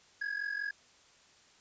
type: ring-modulated tone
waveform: triangle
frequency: 1661.2 Hz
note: G#6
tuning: in tune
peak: -29 dBFS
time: 0.21-0.71 s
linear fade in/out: 5 ms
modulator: 22.6 Hz
effects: white hiss -62 dBFS RMS until 1.6 s + resampled to 16000 Hz